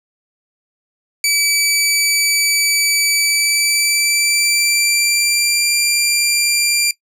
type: tone with pitch glide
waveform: 15% pulse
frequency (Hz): 2300 to 2376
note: D7 to D7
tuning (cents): -37 to +20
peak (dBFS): -6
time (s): 1.24-6.91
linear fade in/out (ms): 2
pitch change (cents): +57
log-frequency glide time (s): 3.16-5.73
effects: noise-tail reverb RT60 0.1 s tail -20 dB re dry